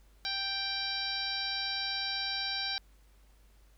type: harmonic tone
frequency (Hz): 784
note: G5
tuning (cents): 0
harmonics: 1 / 2 / 3 / 4 / 5 / 6 / 7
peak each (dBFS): -43 / -40 / -42 / -43 / -36 / -38 / -41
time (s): 0.25-2.78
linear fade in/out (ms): 0
effects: added 50 Hz sine -58 dBFS peak until 3.77 s + pink hiss -68 dBFS RMS until 3.77 s